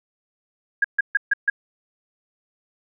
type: tone bursts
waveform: sine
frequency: 1631 Hz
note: G#6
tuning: 32 cents flat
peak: -14 dBFS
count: 5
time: 0.82-1.5 s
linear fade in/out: 5 ms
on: 24 ms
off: 140 ms
effects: none